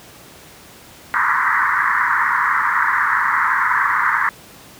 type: band-pass noise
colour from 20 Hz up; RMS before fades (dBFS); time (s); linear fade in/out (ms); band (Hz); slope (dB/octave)
pink; -17; 1.14-4.29; 0; 940 to 2000; 96
effects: pink hiss -42 dBFS RMS until 4.79 s + high-pass 80 Hz 12 dB/octave